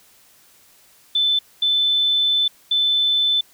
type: tone bursts at uneven times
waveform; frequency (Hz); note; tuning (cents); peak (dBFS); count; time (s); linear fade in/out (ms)
sine; 3520; A7; 0; -15; 3; 1.15-1.39 / 1.62-2.48 / 2.71-3.41; 5
effects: white hiss -53 dBFS RMS until 3.53 s